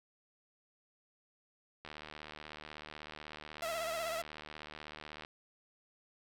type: click train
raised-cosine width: 0.3 ms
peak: -30 dBFS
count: 260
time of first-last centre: 1.85-5.249 s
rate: 76.2 Hz
type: tone with vibrato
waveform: sawtooth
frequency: 659.3 Hz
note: E5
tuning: in tune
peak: -32 dBFS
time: 3.62-4.22 s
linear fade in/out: 5 ms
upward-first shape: triangle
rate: 16 Hz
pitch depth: 81 cents each way
effects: none